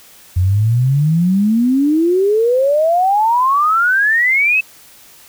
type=exponential sweep; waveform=sine; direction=up; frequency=87 to 2637 Hz; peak=-10 dBFS; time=0.36-4.61 s; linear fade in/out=10 ms; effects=white hiss -43 dBFS RMS until 5.28 s